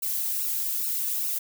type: noise with flanger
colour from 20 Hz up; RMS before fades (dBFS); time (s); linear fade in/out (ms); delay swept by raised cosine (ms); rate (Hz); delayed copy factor
violet; -28; 0.02-1.39; 10; 0.73 to 3.03; 2.4; +0.75
effects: none